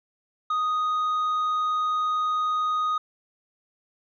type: tone with tanh clipping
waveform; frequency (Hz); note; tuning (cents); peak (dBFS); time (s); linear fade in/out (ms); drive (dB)
triangle; 1244.5; D#6; 0; -23; 0.5-2.98; 5; 8
effects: none